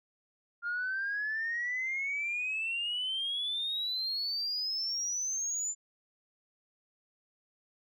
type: exponential sweep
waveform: sine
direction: up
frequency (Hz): 1396.9 to 7160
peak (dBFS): -30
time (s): 0.62-5.75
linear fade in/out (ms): 50
effects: tanh soft clip ceiling -27 dBFS